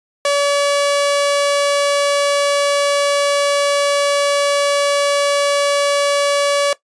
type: tone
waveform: sawtooth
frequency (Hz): 570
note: C#5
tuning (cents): +48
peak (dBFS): -9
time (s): 0.25-6.73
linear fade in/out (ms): 2
effects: noise-tail reverb RT60 0.1 s tail -17 dB re dry + resampled to 22050 Hz